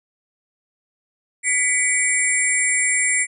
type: tone cluster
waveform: sine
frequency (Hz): 1988 / 2259 / 7480 / 9350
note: B6 / C#7 / A#8 / D9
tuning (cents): +11 / +32 / +5 / -9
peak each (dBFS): -22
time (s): 1.43-3.27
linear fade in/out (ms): 50
effects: none